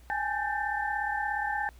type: tone cluster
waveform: sine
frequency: 812 / 849 / 1563 / 1786 Hz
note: G#5 / G#5 / G6 / A6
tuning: -39 / +38 / -6 / +25 cents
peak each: -33 / -33 / -35 / -34 dBFS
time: 0.1-1.69 s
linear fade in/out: 0 ms
effects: added 60 Hz sine -50 dBFS peak until 1.79 s + pink hiss -61 dBFS RMS until 1.79 s